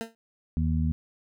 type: tone with exponential decay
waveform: 20% pulse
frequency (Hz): 226.9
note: A#3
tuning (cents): -47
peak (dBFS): -23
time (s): 0.01-0.15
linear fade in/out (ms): 0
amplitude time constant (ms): 30
type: harmonic tone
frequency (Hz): 79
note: D#2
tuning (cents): +27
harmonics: 1 / 2 / 3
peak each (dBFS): -25 / -28 / -30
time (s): 0.57-0.92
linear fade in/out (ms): 0
effects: none